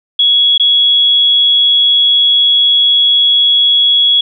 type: tone with dropouts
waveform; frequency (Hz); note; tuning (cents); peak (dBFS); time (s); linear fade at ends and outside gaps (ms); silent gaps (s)
sine; 3348; G#7; +13; -6; 0.19-4.21; 5; 0.579-0.597
effects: none